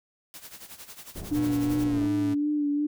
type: noise with tremolo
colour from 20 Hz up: white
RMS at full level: -42 dBFS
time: 0.34-1.84 s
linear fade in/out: 0 ms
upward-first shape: sine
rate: 11 Hz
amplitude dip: 75%
type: low-pass noise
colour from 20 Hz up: pink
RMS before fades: -39 dBFS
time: 1.15-2.07 s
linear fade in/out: 10 ms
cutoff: 560 Hz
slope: 12 dB/octave
type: tone with vibrato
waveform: sine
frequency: 293.7 Hz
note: D4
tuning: in tune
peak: -23 dBFS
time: 1.31-2.87 s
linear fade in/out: 10 ms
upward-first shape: sine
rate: 2.7 Hz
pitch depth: 31 cents each way
type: tone with pitch glide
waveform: 40% pulse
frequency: 120.8 to 108.24 Hz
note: B2 to A2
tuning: -38 to -28 cents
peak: -31 dBFS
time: 1.34-2.35 s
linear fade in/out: 20 ms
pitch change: -190 cents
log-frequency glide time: 1.87-2.03 s
effects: none